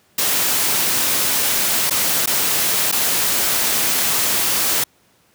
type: noise with dropouts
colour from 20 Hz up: white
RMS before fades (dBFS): -18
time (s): 0.18-4.84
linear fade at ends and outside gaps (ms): 5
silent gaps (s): 1.898-1.907 / 2.26-2.272 / 2.916-2.924
effects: pink hiss -57 dBFS RMS until 5.34 s + high-pass 100 Hz 12 dB/octave